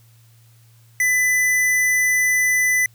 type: tone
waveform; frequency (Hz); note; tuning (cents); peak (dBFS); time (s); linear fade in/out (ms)
square; 2000; B6; +21; -16; 1-2.86; 2
effects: added 115 Hz sine -49 dBFS peak until 2.94 s + white hiss -58 dBFS RMS until 2.94 s